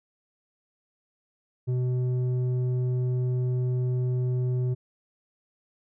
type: tone with low-pass filter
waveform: square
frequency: 125.6 Hz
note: B2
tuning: 30 cents sharp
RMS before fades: -26 dBFS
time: 1.67-4.75 s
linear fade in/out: 20 ms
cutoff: 290 Hz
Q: 1.4
effects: none